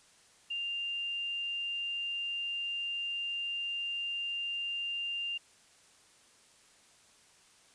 sine tone, 2794 Hz, F7, in tune, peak -33 dBFS, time 0.5-5.38 s, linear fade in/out 10 ms, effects white hiss -62 dBFS RMS until 7.74 s + resampled to 22050 Hz

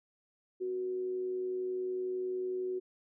sine tone with amplitude modulation, 370 Hz, F#4, in tune, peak -31 dBFS, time 0.6-2.8 s, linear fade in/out 20 ms, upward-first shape sine, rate 111 Hz, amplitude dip 30%, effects none

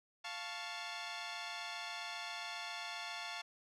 10% pulse chord, F augmented, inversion none, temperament equal, 698.5 / 880 / 1108.7 Hz, F5 / A5 / C#6, 0 / 0 / 0 cents, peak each -37 / -37 / -39 dBFS, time 0.24-3.42 s, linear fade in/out 10 ms, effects low-pass 6000 Hz 12 dB/octave

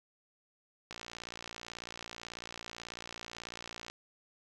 click train, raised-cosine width 0.2 ms, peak -25 dBFS, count 175, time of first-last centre 0.91-3.9 s, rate 58.2 Hz, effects none

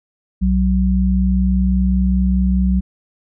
sine tone pair together, 62.6 / 187.6 Hz, B1 / F#3, +24 / +24 cents, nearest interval octave + perfect fifth, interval 1900 cents, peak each -15 dBFS, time 0.41-2.81 s, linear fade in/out 20 ms, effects none

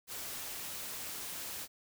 white noise, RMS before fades -42 dBFS, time 0.07-1.68 s, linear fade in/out 50 ms, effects none

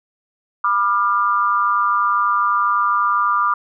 sine tone with amplitude modulation, 1193 Hz, D6, 27 cents sharp, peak -10 dBFS, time 0.64-3.54 s, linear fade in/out 5 ms, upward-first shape sine, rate 208 Hz, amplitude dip 90%, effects none

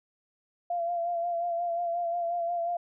sine tone with vibrato, 688 Hz, F5, 26 cents flat, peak -27 dBFS, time 0.7-2.77 s, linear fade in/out 5 ms, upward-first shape sine, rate 5.6 Hz, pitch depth 35 cents each way, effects none

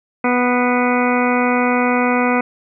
harmonic tone with a mistuned harmonic, 246.6 Hz, B3, 2 cents flat, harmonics 1 / 2 / 3 / 4 / 5 / 6 / 8 / 9 / 10, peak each -17 / -20 / -22 / -23 / -24 / -25 / -26 / -27 / -27 dBFS, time 0.24-2.41 s, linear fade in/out 5 ms, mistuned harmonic 8, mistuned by +17 cents, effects none

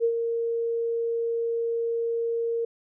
sine tone with ADSR envelope, 463.2 Hz, A#4, 11 cents flat, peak -18 dBFS, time 0-2.65 s, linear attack 42 ms, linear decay 77 ms, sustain -6 dB, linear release 5 ms, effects none

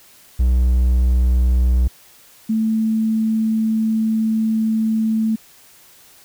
triangle / sine tone pair in turn, 62 / 220.9 Hz, B1 / A3, +7 / +7 cents, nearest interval octave + minor seventh, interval 2200 cents, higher second, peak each -10 / -15 dBFS, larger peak first, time 0.39-1.88 / 2.49-5.36 s, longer second, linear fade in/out 10 ms, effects white hiss -48 dBFS RMS until 6.24 s

